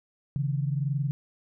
sine tone pair together, 137.45 / 159 Hz, C#3 / D#3, -14 / +38 cents, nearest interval minor third, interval 252 cents, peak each -26 / -31 dBFS, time 0.36-1.11 s, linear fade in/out 0 ms, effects none

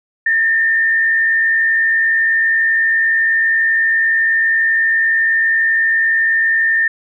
sine tone with frequency modulation, 1807 Hz, A6, 46 cents sharp, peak -11 dBFS, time 0.26-6.88 s, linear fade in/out 5 ms, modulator 72 Hz, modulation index 0.53, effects none

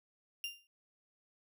35% pulse tone with exponential decay, 2794 Hz, F7, in tune, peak -33 dBFS, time 0.44-0.67 s, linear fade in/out 1 ms, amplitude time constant 48 ms, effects none

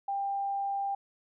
sine tone, 794 Hz, G5, 22 cents sharp, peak -29 dBFS, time 0.08-0.95 s, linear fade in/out 5 ms, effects none

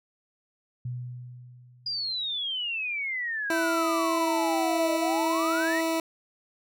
sine tone with exponential decay, 123.47 Hz, B2, in tune, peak -29 dBFS, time 0.85-2.46 s, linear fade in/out 5 ms, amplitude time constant 350 ms
sine exponential two-way sweep, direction down then up, 4903 to 609 to 1991 Hz, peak -28 dBFS, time 1.86-5.81 s, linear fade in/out 5 ms, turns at 4.94 s
20% pulse tone with pitch glide, 330 to 326.4 Hz, E4 to E4, +2 to -17 cents, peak -20 dBFS, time 3.5-6 s, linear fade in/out 2 ms, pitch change -19 cents, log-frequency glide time 3.65-5.5 s
effects none

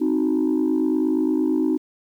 sine chord, C diminished, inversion none, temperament equal with one note detuned, 262.4 / 311.1 / 370 Hz, C4 / Eb4 / Gb4, +5 / 0 / 0 cents, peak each -21 / -19 / -24 dBFS, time 0-1.78 s, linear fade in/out 20 ms, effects tanh soft clip ceiling -13 dBFS + 9-bit

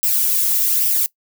violet noise with flanger, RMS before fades -17 dBFS, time 0.03-1.06 s, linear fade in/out 0 ms, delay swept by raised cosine 0.36 to 1.86 ms, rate 1.2 Hz, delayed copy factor +0.5, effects noise-tail reverb RT60 0.1 s tail -21 dB re dry

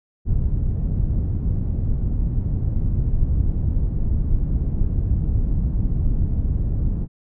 pink low-pass noise, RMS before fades -20 dBFS, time 0.25-7.08 s, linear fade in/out 50 ms, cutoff 130 Hz, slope 12 dB/octave, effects none

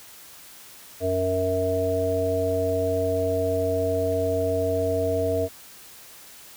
harmonic tone, 93 Hz, F#2, 9 cents sharp, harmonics 1 / 3 / 5 / 7, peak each -29 / -31 / -25 / -25 dBFS, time 1-5.49 s, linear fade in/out 50 ms, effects white hiss -46 dBFS RMS until 6.56 s

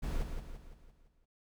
brown noise with echo, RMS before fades -34 dBFS, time 0.02-0.24 s, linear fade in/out 20 ms, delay 170 ms, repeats 6, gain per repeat -6 dB, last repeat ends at 1.26 s, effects none

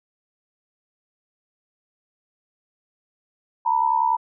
sine tone pair together, 903 / 973.4 Hz, A5 / B5, +45 / -25 cents, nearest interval minor second, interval 130 cents, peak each -20 / -20 dBFS, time 3.65-4.17 s, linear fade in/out 20 ms, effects none

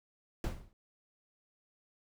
brown noise with exponential decay, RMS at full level -28 dBFS, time 0.44-0.73 s, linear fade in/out 1 ms, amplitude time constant 61 ms, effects none

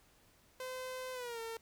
sawtooth tone with pitch glide, 513 to 454.4 Hz, C5 to A#4, -34 to -44 cents, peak -37 dBFS, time 0.6-1.57 s, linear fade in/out 2 ms, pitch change -210 cents, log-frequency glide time 1.13-1.4 s, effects pink hiss -67 dBFS RMS until 1.61 s

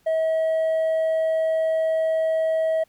triangle tone with hard clipping, 642 Hz, E5, 46 cents flat, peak -18 dBFS, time 0.06-2.84 s, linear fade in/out 10 ms, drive 1 dB, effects pink hiss -63 dBFS RMS until 2.88 s

